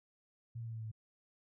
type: tone with pitch steps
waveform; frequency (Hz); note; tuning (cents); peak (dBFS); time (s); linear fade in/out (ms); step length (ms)
sine; 116.54 / 115.07 / 113.62 / 112.18 / 110.76 / 109.37; A#2 / A#2 / A#2 / A2 / A2 / A2; 0 / -22 / -44 / +34 / +12 / -10; -40; 0.55-0.916; 10; 61
effects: none